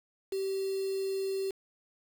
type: tone with quantisation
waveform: sine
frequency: 387 Hz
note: G4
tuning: 22 cents flat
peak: -30 dBFS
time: 0.32-1.51 s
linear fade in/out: 5 ms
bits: 7
effects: none